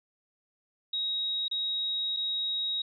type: tone with dropouts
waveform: sine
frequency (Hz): 3795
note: A#7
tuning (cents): +30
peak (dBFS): -28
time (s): 0.93-2.82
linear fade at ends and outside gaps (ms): 5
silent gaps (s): 1.482-1.512 / 2.165-2.169
effects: none